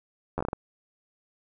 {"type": "slowing click train", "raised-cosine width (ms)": 1, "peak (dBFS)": -15, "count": 7, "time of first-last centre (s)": [0.38, 0.531], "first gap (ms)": 11, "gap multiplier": 1.33, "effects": []}